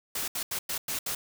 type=noise bursts at uneven times; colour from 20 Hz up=white; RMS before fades=-32 dBFS; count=6; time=0.15-0.28 / 0.35-0.43 / 0.51-0.59 / 0.69-0.78 / 0.88-0.99 / 1.06-1.15 s; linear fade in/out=5 ms; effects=none